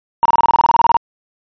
sine tone bursts, 935 Hz, A#5, 5 cents sharp, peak -6 dBFS, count 15, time 0.23-0.968 s, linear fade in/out 0 ms, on 24 ms, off 27 ms, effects tanh soft clip ceiling -3 dBFS + resampled to 11025 Hz

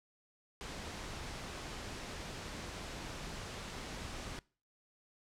pink noise, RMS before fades -44 dBFS, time 0.61-4.39 s, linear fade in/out 0 ms, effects noise-tail reverb RT60 0.4 s tail -24 dB re dry + low-pass 7000 Hz 12 dB/octave

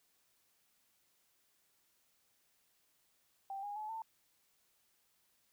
sine tone with pitch steps, 784 / 819.2 / 855.9 / 894.4 Hz, G5 / G#5 / A5 / A5, 0 / -24 / -48 / +28 cents, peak -40 dBFS, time 3.5-4.02 s, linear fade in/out 2 ms, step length 130 ms, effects white hiss -75 dBFS RMS until 5.52 s

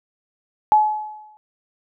sine tone with exponential decay, 853 Hz, G#5, 46 cents sharp, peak -8 dBFS, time 0.72-1.37 s, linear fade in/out 0 ms, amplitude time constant 140 ms, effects none

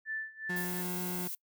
sine tone with tremolo, 1760 Hz, A6, in tune, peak -33 dBFS, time 0.05-0.83 s, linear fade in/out 50 ms, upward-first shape sine, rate 2.6 Hz, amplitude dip 90%
30% pulse tone, 179.5 Hz, F3, 48 cents sharp, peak -33 dBFS, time 0.49-1.28 s, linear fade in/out 10 ms
violet noise, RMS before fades -39 dBFS, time 0.56-1.35 s, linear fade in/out 5 ms
effects noise-tail reverb RT60 0.1 s tail -24 dB re dry

